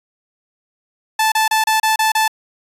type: tone bursts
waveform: sawtooth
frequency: 876 Hz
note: A5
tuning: 8 cents flat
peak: -9 dBFS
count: 7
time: 1.19-2.28 s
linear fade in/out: 5 ms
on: 130 ms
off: 30 ms
effects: resampled to 32000 Hz